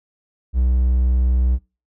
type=tone; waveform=triangle; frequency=62.5 Hz; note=B1; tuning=21 cents sharp; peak=-12 dBFS; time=0.53-1.59 s; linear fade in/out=50 ms; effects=noise-tail reverb RT60 0.3 s tail -23 dB re dry